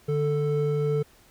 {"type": "tone pair together", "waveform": "triangle", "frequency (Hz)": [147.9, 440.8], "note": ["D3", "A4"], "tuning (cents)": [13, 3], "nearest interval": "octave + perfect fifth", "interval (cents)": 1890, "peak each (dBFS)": -23, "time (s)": [0.08, 1.03], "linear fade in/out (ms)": 10, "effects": ["pink hiss -57 dBFS RMS until 1.3 s"]}